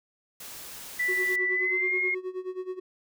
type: noise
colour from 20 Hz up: white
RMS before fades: -42 dBFS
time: 0.4-1.36 s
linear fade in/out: 5 ms
type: tone with pitch glide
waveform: sine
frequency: 1975.5 to 2142 Hz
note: B6 to C7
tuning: 0 to +40 cents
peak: -24 dBFS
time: 0.99-2.15 s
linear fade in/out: 10 ms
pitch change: +140 cents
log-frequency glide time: 1.5-1.96 s
type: tone with tremolo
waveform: triangle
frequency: 370 Hz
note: F#4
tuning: in tune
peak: -27 dBFS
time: 1.08-2.8 s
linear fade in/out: 10 ms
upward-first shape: sine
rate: 9.4 Hz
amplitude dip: 85%
effects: none